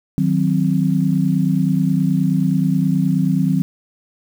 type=chord; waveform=sine; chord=C diminished; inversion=first; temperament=equal; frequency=155.56 / 185 / 261.6 Hz; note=Eb3 / Gb3 / C4; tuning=0 / 0 / 0 cents; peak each=-18 / -17 / -20 dBFS; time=0.18-3.62 s; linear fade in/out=0 ms; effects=7-bit